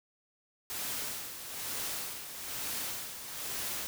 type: noise with tremolo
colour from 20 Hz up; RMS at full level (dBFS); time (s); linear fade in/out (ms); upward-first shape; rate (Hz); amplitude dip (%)
white; -36; 0.7-3.87; 0; sine; 1.1; 60
effects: none